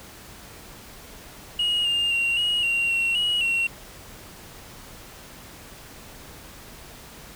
sine tone with pitch steps, 2883 / 2812 / 2758 / 2889 / 2759 / 2732 / 2906 / 2733 Hz, F#7 / F7 / F7 / F#7 / F7 / F7 / F#7 / F7, -46 / +11 / -22 / -42 / -22 / -39 / -32 / -38 cents, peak -18 dBFS, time 1.59-3.67 s, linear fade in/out 5 ms, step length 260 ms, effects tanh soft clip ceiling -19 dBFS + pink hiss -44 dBFS RMS until 7.35 s

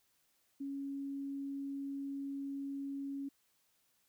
sine tone, 277.2 Hz, C#4, in tune, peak -38 dBFS, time 0.6-3.29 s, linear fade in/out 10 ms, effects white hiss -75 dBFS RMS until 4.08 s

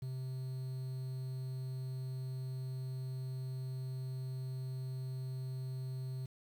triangle tone with quantisation, 130 Hz, C3, 11 cents flat, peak -36 dBFS, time 0.02-6.26 s, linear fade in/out 5 ms, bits 10, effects none

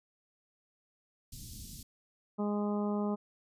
pink band-stop noise, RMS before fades -46 dBFS, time 1.32-1.83 s, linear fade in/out 5 ms, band 230 to 4200 Hz, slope 24 dB/octave
harmonic tone, 206.7 Hz, G#3, 8 cents flat, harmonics 1 / 2 / 3 / 4 / 5 / 6, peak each -31 / -37 / -41 / -43 / -45 / -47 dBFS, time 2.38-3.16 s, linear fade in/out 20 ms
effects resampled to 32000 Hz

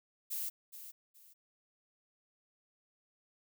violet noise with echo, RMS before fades -38 dBFS, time 0.3-0.5 s, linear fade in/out 20 ms, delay 420 ms, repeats 2, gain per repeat -11 dB, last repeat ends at 1.34 s, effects none

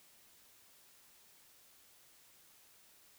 silence, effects white hiss -64 dBFS RMS until 3.18 s

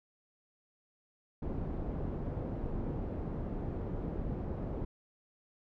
pink low-pass noise, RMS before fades -37 dBFS, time 1.42-4.85 s, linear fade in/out 5 ms, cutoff 490 Hz, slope 12 dB/octave, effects none

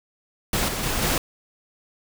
pink noise with level steps, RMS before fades -23 / -28 / -25 / -22 dBFS, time 0.53-1.18 s, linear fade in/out 2 ms, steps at 0.68 / 0.83 / 1.02 s, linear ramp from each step 5 ms, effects none

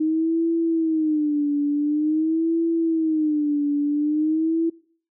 sine tone with vibrato, 310 Hz, D#4, 6 cents flat, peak -18 dBFS, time 0-4.7 s, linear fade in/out 10 ms, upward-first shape sine, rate 0.47 Hz, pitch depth 120 cents each way, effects noise-tail reverb RT60 0.5 s tail -22 dB re dry

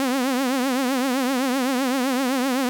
sawtooth tone with vibrato, 260 Hz, C4, 11 cents flat, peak -16 dBFS, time 0-2.69 s, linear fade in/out 0 ms, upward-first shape triangle, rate 7.8 Hz, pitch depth 140 cents each way, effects none

